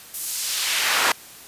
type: noise with high-pass filter sweep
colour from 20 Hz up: brown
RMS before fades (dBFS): -23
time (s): 0.14-1.12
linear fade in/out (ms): 2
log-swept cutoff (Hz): 11000 to 1100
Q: 0.85
effects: white hiss -43 dBFS RMS until 1.47 s + resampled to 32000 Hz